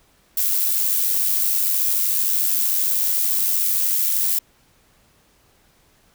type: noise with amplitude modulation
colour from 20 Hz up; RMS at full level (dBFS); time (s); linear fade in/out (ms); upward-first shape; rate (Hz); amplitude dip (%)
violet; -18; 0.37-4.39; 5; sine; 93.3; 40
effects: pink hiss -58 dBFS RMS until 6.14 s